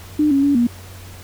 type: tone with pitch steps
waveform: sine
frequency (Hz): 300.7 / 276.2 / 284 / 238.6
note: D4 / C#4 / C#4 / A#3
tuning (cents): +41 / -6 / +42 / +41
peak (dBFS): -12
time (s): 0.19-0.67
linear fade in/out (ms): 5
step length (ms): 120
effects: added 92 Hz sine -37 dBFS peak until 1.23 s + pink hiss -41 dBFS RMS until 1.23 s